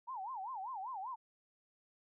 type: tone with vibrato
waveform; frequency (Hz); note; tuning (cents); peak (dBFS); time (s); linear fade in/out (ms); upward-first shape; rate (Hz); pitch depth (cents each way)
sine; 892; A5; +23; -40; 0.07-1.16; 20; sine; 5.1; 300
effects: none